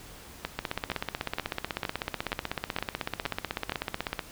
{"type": "two click trains", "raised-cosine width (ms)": 0.3, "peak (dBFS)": [-13, -13], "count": [8, 59], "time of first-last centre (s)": [[0.45, 3.721], [0.59, 4.192]], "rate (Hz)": [2.14, 16.1], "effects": ["pink hiss -48 dBFS RMS until 4.31 s"]}